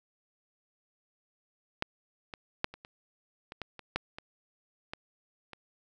clicks, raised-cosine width 0.3 ms, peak -13 / -24 / -11 / -29 / -30 / -26 / -21 / -28 / -13 / -25 / -21 / -28 dBFS, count 12, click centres 1.824 / 2.338 / 2.644 / 2.74 / 2.849 / 3.521 / 3.617 / 3.793 / 3.96 / 4.185 / 4.935 / 5.533 s, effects none

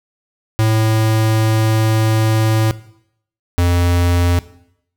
square tone pair in turn, 110.2 / 87.47 Hz, A2 / F2, +3 / +3 cents, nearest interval major third, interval 400 cents, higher first, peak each -12 dBFS, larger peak neither, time 0.59-2.71 / 3.58-4.39 s, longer first, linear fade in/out 0 ms, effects noise-tail reverb RT60 0.7 s tail -17 dB re dry

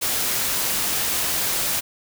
white noise, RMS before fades -23 dBFS, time 0.01-1.81 s, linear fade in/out 20 ms, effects none

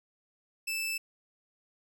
sawtooth tone, 2637 Hz, E7, in tune, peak -28 dBFS, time 0.67-0.98 s, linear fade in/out 10 ms, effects none

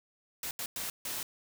white noise bursts at uneven times, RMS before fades -37 dBFS, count 4, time 0.43-0.51 / 0.59-0.66 / 0.76-0.9 / 1.05-1.23 s, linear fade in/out 2 ms, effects none

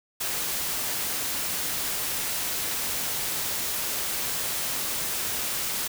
white noise, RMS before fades -29 dBFS, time 0.2-5.88 s, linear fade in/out 10 ms, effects none

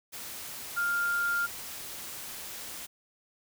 sine tone in noise, 1400 Hz, F6, 4 cents sharp, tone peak -26 dBFS, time 0.76-1.47 s, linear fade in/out 20 ms, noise white, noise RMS -41 dBFS, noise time 0.12-2.87 s, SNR +12 dB, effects none

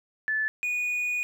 sine / triangle tone pair in turn, 1741 / 2462 Hz, A6 / D#7, -19 / -19 cents, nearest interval tritone, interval 600 cents, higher second, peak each -24 dBFS, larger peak neither, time 0.28-0.48 / 0.63-1.23 s, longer second, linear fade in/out 0 ms, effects none

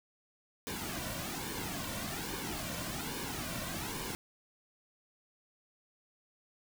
pink noise with flanger, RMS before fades -39 dBFS, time 0.67-4.15 s, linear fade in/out 0 ms, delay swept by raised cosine 1.5 to 2.42 ms, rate 1.2 Hz, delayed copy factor -0.65, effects none

